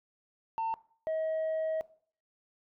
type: tone pair in turn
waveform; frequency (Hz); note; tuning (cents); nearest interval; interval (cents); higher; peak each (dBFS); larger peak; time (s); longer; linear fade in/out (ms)
sine; 900 / 636.4; A5 / D#5; +39 / +39; tritone; 600; first; -27; neither; 0.58-0.74 / 1.07-1.81; second; 0
effects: noise-tail reverb RT60 0.5 s tail -20 dB re dry + tanh soft clip ceiling -28 dBFS